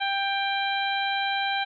harmonic tone, 790 Hz, G5, 13 cents sharp, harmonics 1 / 2 / 3 / 4 / 5, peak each -27 / -30 / -32 / -33 / -34 dBFS, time 0-1.65 s, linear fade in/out 20 ms, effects none

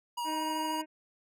square tone with vibrato, 955 Hz, A#5, 42 cents sharp, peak -33 dBFS, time 0.17-0.82 s, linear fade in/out 10 ms, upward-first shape triangle, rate 13 Hz, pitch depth 21 cents each way
harmonic tone, 311.1 Hz, D#4, in tune, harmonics 1 / 2 / 3 / 5 / 6 / 7 / 8 / 9, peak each -36 / -42 / -46 / -50 / -52 / -53 / -54 / -55 dBFS, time 0.24-0.86 s, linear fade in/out 50 ms
effects none

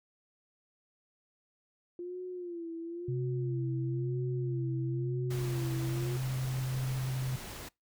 sine tone with vibrato, 347.7 Hz, F4, 8 cents flat, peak -37 dBFS, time 1.99-6.17 s, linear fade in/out 2 ms, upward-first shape sine, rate 0.99 Hz, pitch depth 87 cents each way
sine tone, 130 Hz, C3, 11 cents flat, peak -31 dBFS, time 3.08-7.36 s, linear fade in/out 5 ms
pink noise, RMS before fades -44 dBFS, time 5.3-7.69 s, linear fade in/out 10 ms
effects noise-tail reverb RT60 0.2 s tail -24 dB re dry

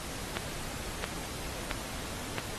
click train, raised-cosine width 0.3 ms, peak -14 dBFS, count 4, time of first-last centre 0.37-2.383 s, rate 1.49 Hz, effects pink hiss -40 dBFS RMS until 2.58 s + AAC 32 kbps

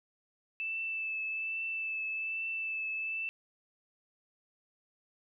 sine tone with vibrato, 2637 Hz, E7, in tune, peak -33 dBFS, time 0.6-3.29 s, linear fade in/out 0 ms, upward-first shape triangle, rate 1.2 Hz, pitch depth 21 cents each way, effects none

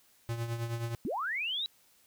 square tone with tremolo, 116.54 Hz, A#2, in tune, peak -31 dBFS, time 0.29-0.95 s, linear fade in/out 0 ms, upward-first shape triangle, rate 9.5 Hz, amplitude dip 65%
sine linear sweep, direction up, 176.8 to 3951 Hz, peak -31 dBFS, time 1.05-1.66 s, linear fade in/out 0 ms
effects white hiss -65 dBFS RMS until 2.06 s

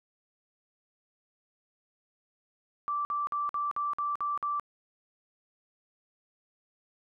sine tone bursts, 1168 Hz, D6, 10 cents flat, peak -28 dBFS, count 8, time 2.88-4.597 s, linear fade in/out 0 ms, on 170 ms, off 51 ms, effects none

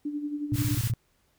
sine tone with tremolo, 293.7 Hz, D4, in tune, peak -27 dBFS, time 0.05-0.78 s, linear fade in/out 5 ms, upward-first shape sine, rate 11 Hz, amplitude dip 60%
sine tone bursts, 116.54 Hz, A#2, in tune, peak -23 dBFS, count 7, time 0.52-0.937 s, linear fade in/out 0 ms, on 39 ms, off 24 ms
white high-pass noise, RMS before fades -36 dBFS, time 0.53-0.92 s, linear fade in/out 50 ms, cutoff 1000 Hz, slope 24 dB/octave
effects pink hiss -69 dBFS RMS until 1.38 s

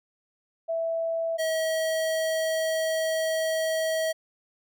sine / square tone pair in turn, 659.3 / 640.9 Hz, E5 / E5, 0 / -49 cents, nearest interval unison, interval 49 cents, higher first, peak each -25 dBFS, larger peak neither, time 0.68-1.38 / 1.38-4.13 s, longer second, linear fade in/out 20 ms, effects none

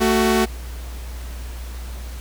sawtooth tone pair together, 222.1 / 373.5 Hz, A3 / F#4, +16 / +16 cents, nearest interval major sixth, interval 900 cents, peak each -14 dBFS, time 0-0.46 s, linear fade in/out 20 ms, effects added 60 Hz sine -29 dBFS peak until 2.2 s + pink hiss -41 dBFS RMS until 2.2 s

